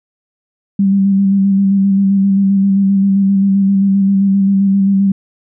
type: tone with vibrato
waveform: sine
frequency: 196 Hz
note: G3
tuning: in tune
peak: -8 dBFS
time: 0.79-5.12 s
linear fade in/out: 5 ms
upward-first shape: square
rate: 7.6 Hz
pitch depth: 20 cents each way
effects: none